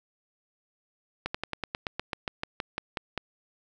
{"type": "slowing click train", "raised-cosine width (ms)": 0.3, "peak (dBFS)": -14, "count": 15, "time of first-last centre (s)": [1.26, 3.177], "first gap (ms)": 85, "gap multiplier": 1.07, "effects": []}